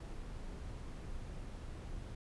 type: noise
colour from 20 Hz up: brown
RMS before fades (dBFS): -45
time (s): 0-2.15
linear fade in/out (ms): 5
effects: resampled to 24000 Hz